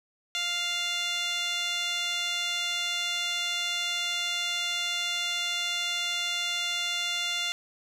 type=tone with band-pass filter; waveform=15% pulse; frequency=698.5 Hz; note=F5; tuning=in tune; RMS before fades=-30 dBFS; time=0.35-7.52 s; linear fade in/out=0 ms; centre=4000 Hz; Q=3.3; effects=none